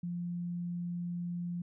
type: tone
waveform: sine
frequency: 174.3 Hz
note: F3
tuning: 3 cents flat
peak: -34 dBFS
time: 0.03-1.62 s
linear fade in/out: 5 ms
effects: none